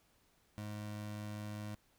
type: tone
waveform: 25% pulse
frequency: 105.1 Hz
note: G#2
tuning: 21 cents sharp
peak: -38 dBFS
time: 0.58-1.75 s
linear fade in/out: 0 ms
effects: pink hiss -72 dBFS RMS until 1.98 s